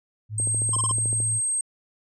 sine tone with pitch glide, 106.8 to 109.61 Hz, G#2 to A2, +49 to -6 cents, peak -28 dBFS, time 0.29-1.41 s, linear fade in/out 50 ms, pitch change +45 cents, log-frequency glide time 0.47-0.57 s
sine tone, 8390 Hz, C9, 4 cents sharp, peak -22 dBFS, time 0.38-1.61 s, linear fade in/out 2 ms
click train, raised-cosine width 2 ms, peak -23 dBFS, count 12, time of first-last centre 0.4-1.203 s, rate 13.7 Hz
square tone bursts, 1046.5 Hz, C6, in tune, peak -27 dBFS, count 4, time 0.73-0.919 s, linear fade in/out 5 ms, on 30 ms, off 23 ms
effects resampled to 22050 Hz

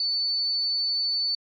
sine tone, 4494 Hz, C#8, 23 cents sharp, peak -23 dBFS, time 0-1.35 s, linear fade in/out 2 ms, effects AAC 64 kbps

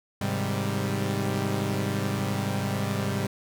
sawtooth chord, Ab major seventh, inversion none, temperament equal, 103.83 / 130.81 / 155.56 / 196 Hz, Ab2 / C3 / Eb3 / G3, 0 / 0 / 0 / 0 cents, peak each -26 / -28 / -32 / -26 dBFS, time 0.21-3.27 s, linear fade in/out 5 ms, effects none

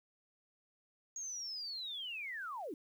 sine linear sweep, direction down, 6645 to 260.6 Hz, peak -40 dBFS, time 1.16-2.74 s, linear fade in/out 2 ms, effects 11-bit

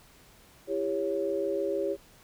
sine chord, C# diminished, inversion first, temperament just, 332.6 / 399.1 / 554.4 Hz, E4 / G4 / C#5, +16 / +31 / 0 cents, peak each -34 / -30 / -31 dBFS, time 0.67-1.97 s, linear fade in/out 50 ms, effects pink hiss -57 dBFS RMS until 2.23 s

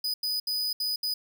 45% pulse tone bursts at uneven times, 4978 Hz, D#8, in tune, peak -26 dBFS, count 5, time 0.04-0.14 / 0.23-0.4 / 0.47-0.73 / 0.8-0.96 / 1.03-1.14 s, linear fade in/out 5 ms, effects none

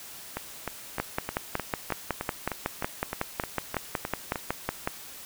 two click trains, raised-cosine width 0.5 ms, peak -15 / -11 dBFS, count 14 / 22, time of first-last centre 0.37-4.358 / 1-4.875 s, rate 3.26 / 5.42 Hz, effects white hiss -44 dBFS RMS until 5.25 s

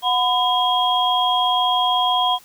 sine tone cluster, 732 / 1006 / 3264 Hz, F#5 / B5 / G#7, -19 / +32 / -31 cents, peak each -20 dBFS, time 0.02-2.39 s, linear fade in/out 50 ms, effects white hiss -49 dBFS RMS until 2.44 s

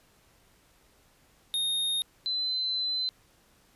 square / sine tone pair in turn, 3700 / 4049 Hz, A#7 / B7, -14 / +42 cents, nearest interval major second, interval 156 cents, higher second, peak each -27 dBFS, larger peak neither, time 1.54-2.02 / 2.26-3.09 s, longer second, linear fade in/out 0 ms, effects pink hiss -63 dBFS RMS until 3.75 s + resampled to 32000 Hz

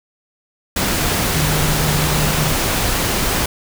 sine tone in noise, 152.1 Hz, D#3, 39 cents flat, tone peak -19 dBFS, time 1.36-2.53 s, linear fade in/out 5 ms, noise pink, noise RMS -18 dBFS, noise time 0.76-3.46 s, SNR -4 dB, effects none

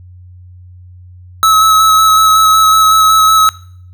square tone with vibrato, 1292 Hz, E6, 35 cents flat, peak -6 dBFS, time 1.43-3.49 s, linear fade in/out 0 ms, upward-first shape square, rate 5.4 Hz, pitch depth 13 cents each way, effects noise-tail reverb RT60 0.6 s tail -21 dB re dry + added 90 Hz sine -33 dBFS peak until 3.93 s

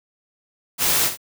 white noise with echo, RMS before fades -19 dBFS, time 0.78-1.11 s, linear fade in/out 50 ms, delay 64 ms, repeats 1, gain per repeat -10 dB, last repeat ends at 1.174 s, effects none

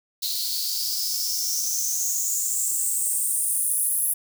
blue noise with high-pass filter sweep, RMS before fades -25 dBFS, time 0.22-4.14 s, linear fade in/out 10 ms, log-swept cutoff 4100 to 11000 Hz, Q 7.6, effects none

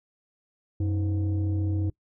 sine tone pair together, 94.3 / 317.2 Hz, F#2 / D#4, +33 / +33 cents, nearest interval octave + major sixth, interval 2100 cents, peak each -22 / -29 dBFS, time 0.8-1.9 s, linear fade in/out 5 ms, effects noise-tail reverb RT60 0.1 s tail -24 dB re dry + tanh soft clip ceiling -21 dBFS

